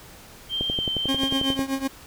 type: tone with vibrato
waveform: sine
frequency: 3139 Hz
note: G7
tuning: 2 cents sharp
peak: -24 dBFS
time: 0.49-1.58 s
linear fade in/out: 50 ms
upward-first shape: sine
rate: 1.7 Hz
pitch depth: 16 cents each way
type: click train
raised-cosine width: 2 ms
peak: -15 dBFS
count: 12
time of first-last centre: 0.61-1.592 s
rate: 11.2 Hz
type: tone with tremolo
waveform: 40% pulse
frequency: 270 Hz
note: C#4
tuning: 45 cents flat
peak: -20 dBFS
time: 1.08-1.88 s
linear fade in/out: 10 ms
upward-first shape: triangle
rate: 8 Hz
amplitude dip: 90%
effects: pink hiss -46 dBFS RMS until 2.06 s